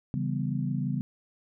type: chord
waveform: sine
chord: C# half-diminished seventh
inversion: none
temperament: equal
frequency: 138.59 / 164.81 / 196 / 246.9 Hz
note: C#3 / E3 / G3 / B3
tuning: 0 / 0 / 0 / 0 cents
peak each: -30 / -34 / -33 / -34 dBFS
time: 0.14-1.01 s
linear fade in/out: 0 ms
effects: none